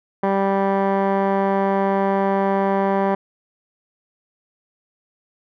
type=tone with low-pass filter; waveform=15% pulse; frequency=195.7 Hz; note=G3; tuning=3 cents flat; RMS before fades=-19 dBFS; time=0.23-3.15 s; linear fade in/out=5 ms; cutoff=1200 Hz; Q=2.6; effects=none